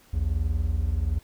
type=tone pair together; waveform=triangle; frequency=59.55 / 80.6 Hz; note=A#1 / E2; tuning=+38 / -38 cents; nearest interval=perfect fourth; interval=524 cents; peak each=-24 / -23 dBFS; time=0.13-1.19 s; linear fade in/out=10 ms; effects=pink hiss -57 dBFS RMS until 1.23 s